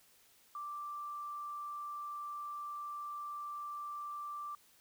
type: tone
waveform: sine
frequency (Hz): 1174.7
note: D6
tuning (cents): 0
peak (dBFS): -40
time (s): 0.55-4.55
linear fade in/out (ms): 2
effects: white hiss -66 dBFS RMS until 4.8 s